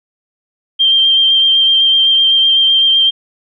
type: tone with vibrato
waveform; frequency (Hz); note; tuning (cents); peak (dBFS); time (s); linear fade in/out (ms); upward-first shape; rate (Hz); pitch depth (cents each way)
sine; 3165; G7; +16; -7; 0.79-3.11; 20; sine; 7.9; 15
effects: none